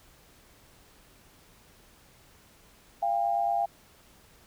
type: tone pair together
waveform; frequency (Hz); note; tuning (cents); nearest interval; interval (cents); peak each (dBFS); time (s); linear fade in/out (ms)
sine; 691.5 / 800; F5 / G5; -17 / +35; minor third; 252; -27; 3.02-3.66; 10
effects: pink hiss -58 dBFS RMS until 4.46 s